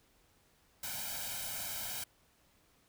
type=noise with comb filter; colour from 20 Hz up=white; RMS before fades=-40 dBFS; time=0.83-2.04 s; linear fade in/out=5 ms; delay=1.3 ms; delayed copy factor=+1; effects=pink hiss -69 dBFS RMS until 2.88 s